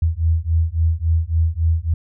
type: beating tone pair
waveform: sine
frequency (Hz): 80.1 / 83.7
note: E2 / E2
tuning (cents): -49 / +27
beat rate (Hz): 3.6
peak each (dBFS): -18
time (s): 0.02-1.94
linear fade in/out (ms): 5
effects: none